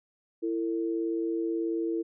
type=tone pair together; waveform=sine; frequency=333.6 / 452 Hz; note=E4 / A4; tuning=+21 / +47 cents; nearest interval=perfect fourth; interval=526 cents; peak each=-28 / -33 dBFS; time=0.42-2.03 s; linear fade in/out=20 ms; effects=none